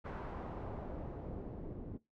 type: noise with low-pass filter sweep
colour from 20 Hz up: pink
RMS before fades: -44 dBFS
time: 0.04-1.98 s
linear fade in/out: 20 ms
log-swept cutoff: 1200 to 340 Hz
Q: 1.1
effects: noise-tail reverb RT60 0.2 s tail -19 dB re dry